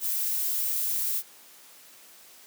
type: noise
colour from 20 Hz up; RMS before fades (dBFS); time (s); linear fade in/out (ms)
violet; -28; 0-1.23; 50
effects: white hiss -52 dBFS RMS until 2.46 s + high-pass 200 Hz 12 dB/octave